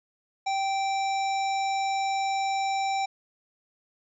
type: harmonic tone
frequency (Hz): 780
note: G5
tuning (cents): -9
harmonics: 1 / 3 / 5 / 7 / 9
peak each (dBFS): -25 / -35 / -39 / -42 / -44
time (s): 0.46-3.06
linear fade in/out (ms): 10
effects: none